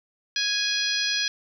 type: harmonic tone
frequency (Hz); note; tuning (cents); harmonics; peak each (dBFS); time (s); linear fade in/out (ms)
830.6; G#5; 0; 2 / 3 / 4 / 5 / 6 / 7; -30 / -31 / -29 / -29 / -29 / -34; 0.36-1.28; 2
effects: 9-bit